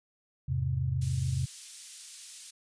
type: chord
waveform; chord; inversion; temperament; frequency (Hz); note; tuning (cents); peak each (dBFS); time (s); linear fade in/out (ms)
sine; E augmented; none; equal with one note detuned; 83.9 / 103.83 / 130.81; E2 / G#2 / B#2; +31 / 0 / 0; -33 / -35 / -29; 0.48-1.46; 10
type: high-pass noise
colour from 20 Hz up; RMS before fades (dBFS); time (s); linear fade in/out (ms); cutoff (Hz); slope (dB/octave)
white; -44; 1.01-2.51; 10; 3400; 12
effects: resampled to 22050 Hz